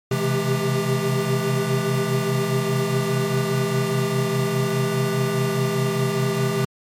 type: tone cluster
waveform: square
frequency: 129.7 / 134.6 / 164 / 211.6 / 396.5 Hz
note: C3 / C3 / E3 / G#3 / G4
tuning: -15 / +49 / -9 / +33 / +20 cents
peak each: -26 / -27 / -28 / -29 / -25 dBFS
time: 0.11-6.65 s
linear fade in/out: 5 ms
effects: MP3 64 kbps